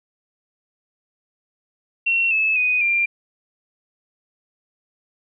sine tone with pitch steps, 2724 / 2605 / 2492 / 2384 Hz, F7 / E7 / D#7 / D7, -44 / -21 / +2 / +25 cents, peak -16 dBFS, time 2.06-3.06 s, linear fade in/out 10 ms, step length 250 ms, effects none

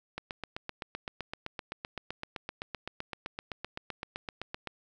click train, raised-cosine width 0.3 ms, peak -20 dBFS, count 36, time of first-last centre 0.18-4.673 s, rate 7.79 Hz, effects none

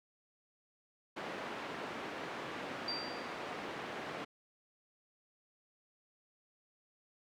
pink band-pass noise, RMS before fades -43 dBFS, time 1.16-4.25 s, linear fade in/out 10 ms, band 280 to 2400 Hz, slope 12 dB/octave
sine tone with exponential decay, 4700 Hz, D8, 1 cent sharp, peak -34 dBFS, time 2.88-3.48 s, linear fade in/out 2 ms, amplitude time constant 130 ms
effects none

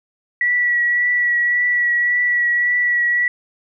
sine tone with vibrato, 1941 Hz, B6, 31 cents flat, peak -14 dBFS, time 0.41-3.28 s, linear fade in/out 2 ms, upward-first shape triangle, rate 1.8 Hz, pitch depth 20 cents each way, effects none

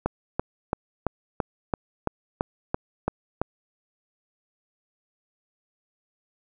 click train, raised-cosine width 1 ms, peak -9 dBFS, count 11, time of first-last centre 0.06-3.416 s, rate 2.98 Hz, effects none

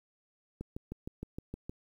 click train, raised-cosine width 3 ms, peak -26 dBFS, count 8, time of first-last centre 0.61-1.695 s, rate 6.45 Hz, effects 10-bit

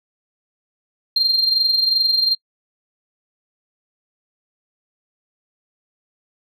sine tone with amplitude modulation, 4186 Hz, C8, in tune, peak -10 dBFS, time 1.16-2.35 s, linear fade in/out 5 ms, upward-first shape sine, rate 22.6 Hz, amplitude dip 65%, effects noise-tail reverb RT60 0.1 s tail -26 dB re dry + tanh soft clip ceiling -10 dBFS

